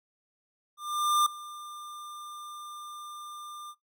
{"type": "tone with ADSR envelope", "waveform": "square", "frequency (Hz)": 1197, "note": "D6", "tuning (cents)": 33, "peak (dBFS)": -21, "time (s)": [0.77, 3.75], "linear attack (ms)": 490, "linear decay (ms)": 5, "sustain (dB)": -20, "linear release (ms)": 54, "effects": ["noise-tail reverb RT60 0.2 s tail -25 dB re dry"]}